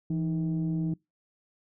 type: tone pair together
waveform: sine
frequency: 165.7 / 312.8 Hz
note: E3 / D#4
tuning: +9 / +9 cents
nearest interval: major seventh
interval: 1100 cents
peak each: -26 / -31 dBFS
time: 0.1-0.94 s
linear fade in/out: 5 ms
effects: noise-tail reverb RT60 0.2 s tail -25 dB re dry + tanh soft clip ceiling -22 dBFS